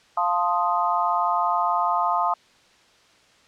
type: chord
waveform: sine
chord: F dominant seventh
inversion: none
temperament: equal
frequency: 698.5 / 880 / 1046.5 / 1244.5 Hz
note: F5 / A5 / C6 / Eb6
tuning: 0 / 0 / 0 / 0 cents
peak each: -25 dBFS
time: 0.17-2.34 s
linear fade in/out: 5 ms
effects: white hiss -56 dBFS RMS until 3.47 s + low-pass 5000 Hz 12 dB/octave